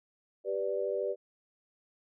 sine chord, G major, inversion none, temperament equal, 392 / 493.9 / 587.3 Hz, G4 / B4 / D5, 0 / 0 / 0 cents, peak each -34 dBFS, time 0.44-1.16 s, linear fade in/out 50 ms, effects none

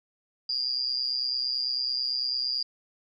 sine tone with amplitude modulation, 4802 Hz, D8, 38 cents sharp, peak -22 dBFS, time 0.49-2.63 s, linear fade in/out 5 ms, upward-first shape sine, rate 129 Hz, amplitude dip 95%, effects none

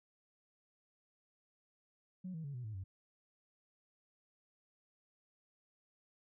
sine tone with pitch steps, 184.1 / 161.2 / 141.14 / 123.58 / 108.21 / 94.75 Hz, F#3 / E3 / C#3 / B2 / A2 / F#2, -8 / -38 / +32 / +2 / -28 / +42 cents, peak -40 dBFS, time 2.24-2.84 s, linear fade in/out 10 ms, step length 100 ms, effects tanh soft clip ceiling -37 dBFS

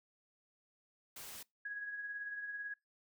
white noise, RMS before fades -49 dBFS, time 1.16-1.43 s, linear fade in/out 5 ms
sine tone with tremolo, 1661.2 Hz, G#6, in tune, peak -38 dBFS, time 1.65-2.74 s, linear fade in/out 5 ms, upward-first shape triangle, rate 18 Hz, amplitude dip 50%
effects noise-tail reverb RT60 0.2 s tail -24 dB re dry

